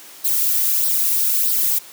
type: noise with flanger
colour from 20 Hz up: violet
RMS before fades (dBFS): -18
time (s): 0.24-1.79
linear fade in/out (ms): 10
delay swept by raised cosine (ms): 0.21 to 2.21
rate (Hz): 1.6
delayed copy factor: +0.7
effects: white hiss -41 dBFS RMS until 1.92 s + high-pass 200 Hz 12 dB/octave